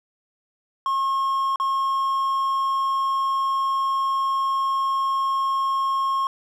triangle tone with dropouts, 1080 Hz, C#6, 45 cents flat, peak -18 dBFS, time 0.86-6.27 s, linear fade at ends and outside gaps 1 ms, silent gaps 1.559-1.599 s, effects none

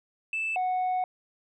sine tone pair in turn, 2637 / 737.2 Hz, E7 / F#5, 0 / -7 cents, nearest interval octave + minor seventh, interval 2207 cents, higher first, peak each -26 / -22 dBFS, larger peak second, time 0.33-0.56 / 0.56-1.04 s, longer second, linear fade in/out 2 ms, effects tanh soft clip ceiling -24 dBFS

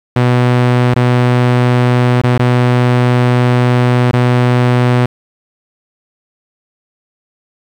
sawtooth tone with dropouts, 123.47 Hz, B2, in tune, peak -4 dBFS, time 0.16-5.06 s, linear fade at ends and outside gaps 5 ms, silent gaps 0.942-0.96 / 2.216-2.236 / 2.379-2.394 / 4.113-4.132 s, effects low-pass 3000 Hz 12 dB/octave + 7-bit

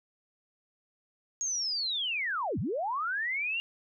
sine linear two-way sweep, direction down then up, 6645 to 80.3 to 2829 Hz, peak -29 dBFS, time 1.41-3.6 s, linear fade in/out 0 ms, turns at 2.59 s, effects none

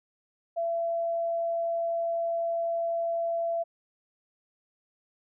sine tone, 673 Hz, E5, 36 cents sharp, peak -26 dBFS, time 0.56-3.64 s, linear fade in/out 20 ms, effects none

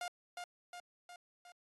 sawtooth tone with echo, 708 Hz, F5, 23 cents sharp, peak -35 dBFS, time 0.01-0.08 s, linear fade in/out 2 ms, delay 360 ms, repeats 4, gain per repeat -4 dB, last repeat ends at 1.52 s, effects AAC 32 kbps

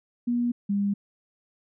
sine tone pair in turn, 240.6 / 201.2 Hz, B3 / G3, -45 / +45 cents, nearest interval minor third, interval 310 cents, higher first, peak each -22 dBFS, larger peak neither, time 0.27-0.52 / 0.69-0.94 s, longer neither, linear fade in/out 10 ms, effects none

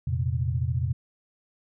sine chord, F suspended fourth, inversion none, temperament equal with one note detuned, 85.61 / 116.54 / 130.81 Hz, F2 / Bb2 / C3, -34 / 0 / 0 cents, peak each -28 dBFS, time 0.07-0.93 s, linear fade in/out 5 ms, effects none

